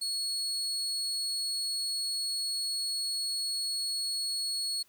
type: tone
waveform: 35% pulse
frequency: 4348 Hz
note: C#8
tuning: 34 cents flat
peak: -29 dBFS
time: 0.01-4.83 s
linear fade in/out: 10 ms
effects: white hiss -65 dBFS RMS until 4.88 s